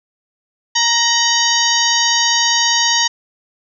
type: harmonic tone with a mistuned harmonic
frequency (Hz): 935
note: A#5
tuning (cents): +5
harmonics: 1 / 2 / 3 / 4 / 5 / 6 / 7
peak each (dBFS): -20 / -20 / -20 / -20 / -20 / -20 / -20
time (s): 0.75-3.08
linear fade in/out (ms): 10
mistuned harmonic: 3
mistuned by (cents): +120
effects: none